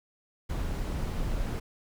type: noise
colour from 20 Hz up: brown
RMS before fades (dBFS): -31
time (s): 0.49-1.6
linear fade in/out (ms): 10
effects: none